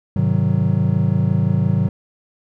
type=chord; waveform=triangle; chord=Ab dominant seventh; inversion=none; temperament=just; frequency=103.83 / 129.78 / 155.74 / 186.89 Hz; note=Ab2 / C3 / Eb3 / Gb3; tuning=0 / -14 / +2 / +18 cents; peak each=-18 dBFS; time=0.16-1.89 s; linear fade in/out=5 ms; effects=none